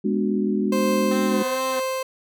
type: chord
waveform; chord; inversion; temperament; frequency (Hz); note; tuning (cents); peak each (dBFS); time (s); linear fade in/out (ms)
sine; G# half-diminished seventh; none; equal; 207.7 / 246.9 / 293.7 / 370; G#3 / B3 / D4 / F#4; 0 / 0 / 0 / 0; -22 / -27 / -27 / -26; 0.04-1.43; 10
type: tone with tremolo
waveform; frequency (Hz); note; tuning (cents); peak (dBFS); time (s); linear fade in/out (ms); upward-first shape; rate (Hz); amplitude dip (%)
30% pulse; 523.3; C5; 0; -19; 0.72-2.03; 5; triangle; 1.3; 35
type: tone with vibrato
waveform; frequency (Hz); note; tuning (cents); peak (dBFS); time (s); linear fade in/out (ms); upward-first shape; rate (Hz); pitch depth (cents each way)
10% pulse; 256.9; C4; -32; -21; 1.11-1.8; 5; sine; 2.3; 34
effects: none